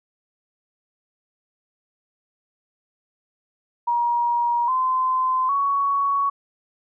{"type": "tone with pitch steps", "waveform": "sine", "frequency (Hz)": [951, 1031.1, 1117.9], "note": ["A#5", "C6", "C#6"], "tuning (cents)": [34, -26, 14], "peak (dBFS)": -18, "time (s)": [3.87, 6.3], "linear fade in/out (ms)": 10, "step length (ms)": 810, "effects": []}